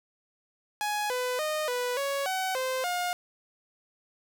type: tone with pitch steps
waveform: sawtooth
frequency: 836 / 500 / 615 / 493.4 / 557 / 754 / 518 / 713 Hz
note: G#5 / B4 / D#5 / B4 / C#5 / F#5 / C5 / F5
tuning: +11 / +21 / -20 / -2 / +8 / +32 / -17 / +36 cents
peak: -24 dBFS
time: 0.81-3.13 s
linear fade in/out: 0 ms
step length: 290 ms
effects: none